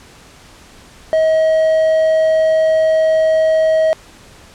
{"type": "tone", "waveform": "triangle", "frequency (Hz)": 636, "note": "D#5", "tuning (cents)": 38, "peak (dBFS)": -8, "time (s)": [1.13, 3.93], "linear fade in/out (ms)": 0, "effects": ["pink hiss -42 dBFS RMS until 4.54 s", "low-pass 9000 Hz 12 dB/octave"]}